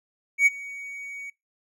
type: tone with ADSR envelope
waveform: triangle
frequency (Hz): 2247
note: C#7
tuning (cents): +23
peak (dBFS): -11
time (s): 0.38-1.3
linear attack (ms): 83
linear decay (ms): 27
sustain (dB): -22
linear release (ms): 4
effects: noise-tail reverb RT60 0.2 s tail -22 dB re dry